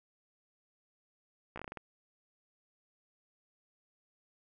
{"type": "slowing click train", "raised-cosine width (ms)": 0.5, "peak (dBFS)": -27, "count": 8, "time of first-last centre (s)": [1.56, 1.773], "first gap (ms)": 15, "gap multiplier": 1.23, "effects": []}